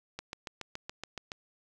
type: click train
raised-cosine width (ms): 0.2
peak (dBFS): -21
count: 9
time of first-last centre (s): 0.19-1.318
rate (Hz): 7.09
effects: none